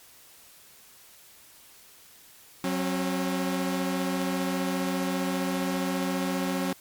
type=tone pair together; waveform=sawtooth; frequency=184.97 / 270 Hz; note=F#3 / C#4; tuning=0 / -45 cents; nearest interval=perfect fifth; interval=655 cents; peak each=-25 dBFS; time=2.64-6.73 s; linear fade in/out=2 ms; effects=white hiss -53 dBFS RMS until 6.8 s + MP3 96 kbps